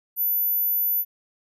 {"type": "tone", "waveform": "sine", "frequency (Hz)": 14000, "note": "A9", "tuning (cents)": -10, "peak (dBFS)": -20, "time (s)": [0.16, 1.05], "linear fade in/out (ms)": 50, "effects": []}